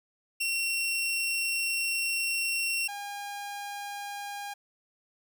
sawtooth tone pair in turn, 2728 / 811 Hz, F7 / G#5, -41 / -41 cents, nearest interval octave + major sixth, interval 2100 cents, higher first, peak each -24 / -32 dBFS, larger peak first, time 0.4-2.88 / 2.88-4.54 s, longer first, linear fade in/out 10 ms, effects none

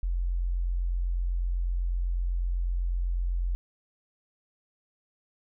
sine tone, 44 Hz, F1, 14 cents sharp, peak -25 dBFS, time 0.03-3.55 s, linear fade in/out 0 ms, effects none

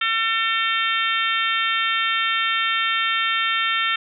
harmonic tone, 450 Hz, A4, 39 cents sharp, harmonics 3 / 4 / 5 / 6 / 7 / 8, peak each -24 / -25 / -26 / -27 / -27 / -28 dBFS, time 0.01-3.96 s, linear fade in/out 5 ms, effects none

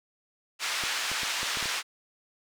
pink band-pass noise, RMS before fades -31 dBFS, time 0.59-1.83 s, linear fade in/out 50 ms, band 1400 to 6400 Hz, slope 12 dB/octave
clicks, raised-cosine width 2 ms, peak -27 dBFS, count 7, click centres 0.837 / 1.116 / 1.233 / 1.431 / 1.572 / 1.627 / 1.657 s
effects none

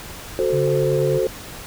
sine chord, F# diminished, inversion none, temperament equal, 370 / 440 / 523.3 Hz, F#4 / A4 / C5, 0 / 0 / 0 cents, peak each -21 dBFS, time 0.39-1.27 s, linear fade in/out 0 ms
sine tone, 141.5 Hz, C#3, 36 cents sharp, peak -21 dBFS, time 0.52-1.19 s, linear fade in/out 20 ms
effects tanh soft clip ceiling -7 dBFS + pink hiss -36 dBFS RMS until 1.66 s

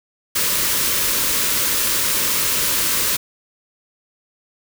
white band-stop noise, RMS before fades -19 dBFS, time 0.35-3.17 s, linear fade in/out 10 ms, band 620 to 900 Hz, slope 96 dB/octave, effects none

